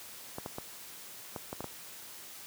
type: clicks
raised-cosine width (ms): 1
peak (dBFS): -23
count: 7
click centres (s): 0.384 / 0.461 / 0.584 / 1.362 / 1.529 / 1.606 / 1.643
effects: white hiss -48 dBFS RMS until 2.46 s + high-pass 80 Hz 12 dB/octave